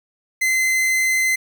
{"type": "tone", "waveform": "45% pulse", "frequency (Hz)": 2058, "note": "C7", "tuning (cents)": -29, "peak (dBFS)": -16, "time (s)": [0.41, 1.36], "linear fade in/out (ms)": 10, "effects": ["9-bit"]}